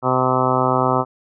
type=harmonic tone; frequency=128.5 Hz; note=C3; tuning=31 cents flat; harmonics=1 / 2 / 3 / 4 / 5 / 6 / 7 / 8 / 9 / 10; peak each=-24 / -24 / -24 / -24 / -24 / -24 / -24 / -24 / -24 / -24 dBFS; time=0.02-1.05 s; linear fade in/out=50 ms; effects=none